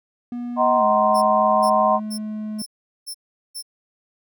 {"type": "tone with pitch glide", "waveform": "triangle", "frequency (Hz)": [241.8, 214.2], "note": ["B3", "A3"], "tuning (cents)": [-36, -46], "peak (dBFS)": -24, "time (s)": [0.32, 2.62], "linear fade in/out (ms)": 2, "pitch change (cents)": -210, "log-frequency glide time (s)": [0.77, 0.84]}
{"type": "chord", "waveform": "sine", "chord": "C half-diminished seventh", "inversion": "first", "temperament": "just", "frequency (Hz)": [627.9, 753.5, 941.9, 1046.5], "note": ["Eb5", "Gb5", "Bb5", "C6"], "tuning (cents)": [16, 31, 18, 0], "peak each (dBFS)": [-19, -20, -23, -19], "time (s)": [0.56, 2], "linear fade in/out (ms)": 50}
{"type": "tone bursts", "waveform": "20% pulse", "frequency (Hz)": 5350, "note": "E8", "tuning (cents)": 25, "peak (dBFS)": -24, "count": 6, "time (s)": [1.14, 3.626], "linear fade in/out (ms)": 20, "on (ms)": 81, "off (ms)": 400}
{"effects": []}